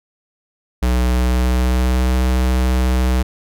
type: tone with pitch glide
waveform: square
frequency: 61.74 to 63.29 Hz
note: B1 to B1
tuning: 0 to +43 cents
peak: -14 dBFS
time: 0.82-3.23 s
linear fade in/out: 10 ms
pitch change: +43 cents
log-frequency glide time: 1.03-2.18 s
effects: none